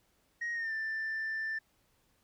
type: tone with pitch glide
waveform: sine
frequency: 1880 to 1774.5 Hz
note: A#6 to A6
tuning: +14 to +14 cents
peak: -31 dBFS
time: 0.41-1.59 s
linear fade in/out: 10 ms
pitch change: -100 cents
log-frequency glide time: 0.53-0.73 s
effects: tanh soft clip ceiling -31 dBFS + pink hiss -72 dBFS RMS until 2.23 s